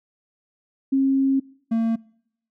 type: tone pair in turn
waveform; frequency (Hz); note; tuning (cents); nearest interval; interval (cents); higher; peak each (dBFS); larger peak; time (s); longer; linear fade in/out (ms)
sine / triangle; 270 / 227; C#4 / A#3; -45 / -46; minor third; 301; first; -16; neither; 0.92-1.4 / 1.71-1.96; first; 10
effects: noise-tail reverb RT60 0.7 s tail -24 dB re dry